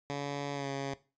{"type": "tone with pitch glide", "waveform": "10% pulse", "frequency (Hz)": [142.1, 137.97], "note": ["C#3", "C#3"], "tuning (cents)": [43, -8], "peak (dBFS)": -26, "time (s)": [0.1, 0.94], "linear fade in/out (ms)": 0, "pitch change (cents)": -51, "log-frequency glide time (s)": [0.54, 0.67], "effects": ["noise-tail reverb RT60 0.3 s tail -17 dB re dry", "resampled to 16000 Hz"]}